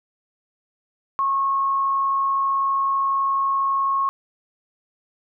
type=tone with frequency modulation; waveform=sine; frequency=1092 Hz; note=C#6; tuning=26 cents flat; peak=-18 dBFS; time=1.19-4.09 s; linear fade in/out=0 ms; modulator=58.3 Hz; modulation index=0.22; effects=none